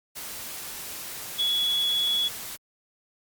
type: tone in noise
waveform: sine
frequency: 3378 Hz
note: G#7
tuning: 29 cents sharp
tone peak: -22 dBFS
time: 1.38-2.29 s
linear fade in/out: 20 ms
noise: white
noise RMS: -37 dBFS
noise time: 0.15-2.57 s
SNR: +12 dB
effects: Opus 48 kbps